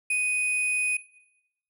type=tone pair together; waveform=sine; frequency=2489 / 10066 Hz; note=D#7 / D#9; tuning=0 / +19 cents; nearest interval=2 octaves; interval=2419 cents; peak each=-22 / -29 dBFS; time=0.1-0.97 s; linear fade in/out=5 ms; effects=noise-tail reverb RT60 0.9 s tail -19 dB re dry + tanh soft clip ceiling -19 dBFS